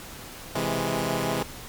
10% pulse chord, C augmented, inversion none, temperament equal, 130.81 / 164.81 / 207.7 Hz, C3 / E3 / G#3, 0 / 0 / 0 cents, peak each -21 dBFS, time 0.55-1.43 s, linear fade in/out 5 ms, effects pink hiss -41 dBFS RMS until 1.68 s + MP3 96 kbps

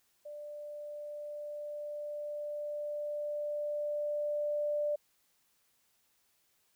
sine tone with level ramp, 591 Hz, D5, 11 cents sharp, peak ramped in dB -42 to -29 dBFS, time 0.25-4.96 s, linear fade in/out 10 ms, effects white hiss -73 dBFS RMS until 6.75 s

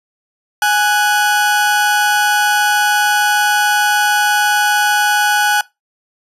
40% pulse tone pair together, 830.6 / 1481.8 Hz, G#5 / F#6, 0 / +2 cents, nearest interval minor seventh, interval 1002 cents, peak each -13 dBFS, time 0.62-5.61 s, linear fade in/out 2 ms, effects noise-tail reverb RT60 0.2 s tail -21 dB re dry + resampled to 32000 Hz

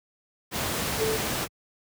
sine tone in noise, 440 Hz, A4, in tune, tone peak -25 dBFS, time 0.97-1.19 s, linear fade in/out 50 ms, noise pink, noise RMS -28 dBFS, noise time 0.51-1.48 s, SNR 0 dB, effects high-pass 80 Hz 12 dB/octave

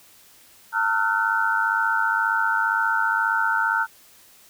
sine tone cluster, 900 / 1318 / 1413 / 1515 Hz, A5 / E6 / F6 / F#6, +39 / -1 / +20 / +40 cents, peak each -24 / -27 / -24 / -24 dBFS, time 0.72-3.87 s, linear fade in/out 50 ms, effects white hiss -52 dBFS RMS until 4.49 s

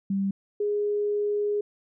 sine tone pair in turn, 195.9 / 413.8 Hz, G3 / G#4, -1 / -6 cents, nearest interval octave + minor second, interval 1295 cents, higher second, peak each -23 dBFS, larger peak neither, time 0.1-0.31 / 0.6-1.61 s, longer second, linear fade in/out 5 ms, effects none

